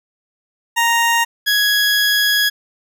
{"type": "tone pair in turn", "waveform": "20% pulse", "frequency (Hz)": [932.3, 1667.4], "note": ["A#5", "G#6"], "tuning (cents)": [0, 6], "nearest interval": "minor seventh", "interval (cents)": 1006, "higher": "second", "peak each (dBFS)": -8, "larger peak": "neither", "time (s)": [[0.76, 1.25], [1.46, 2.5]], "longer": "second", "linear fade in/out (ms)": 20, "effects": []}